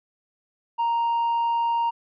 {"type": "tone with tanh clipping", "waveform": "sine", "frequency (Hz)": 932.3, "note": "A#5", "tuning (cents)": 0, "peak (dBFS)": -21, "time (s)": [0.78, 1.91], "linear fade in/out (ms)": 20, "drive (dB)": 2, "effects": []}